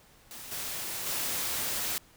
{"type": "noise with level steps", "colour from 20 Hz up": "white", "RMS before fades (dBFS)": [-44, -36, -32], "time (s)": [0.31, 1.98], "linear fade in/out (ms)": 0, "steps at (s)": [0.51, 1.06], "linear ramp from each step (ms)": 10, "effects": ["pink hiss -59 dBFS RMS until 2.16 s"]}